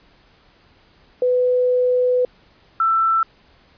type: tone pair in turn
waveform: sine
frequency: 499.1 / 1332.4 Hz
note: B4 / E6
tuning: +18 / +18 cents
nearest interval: octave + perfect fourth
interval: 1700 cents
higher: second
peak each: -14 dBFS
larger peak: neither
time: 1.22-2.25 / 2.8-3.23 s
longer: first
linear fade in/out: 2 ms
effects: pink hiss -54 dBFS RMS until 3.77 s + resampled to 11025 Hz